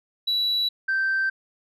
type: tone pair in turn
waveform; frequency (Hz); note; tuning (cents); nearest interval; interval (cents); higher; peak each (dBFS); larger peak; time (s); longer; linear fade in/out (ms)
sine; 3930 / 1559.6; B7 / G6; -9 / -9; octave + major third; 1600; first; -19; neither; 0.27-0.69 / 0.88-1.3; neither; 10
effects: tanh soft clip ceiling -18 dBFS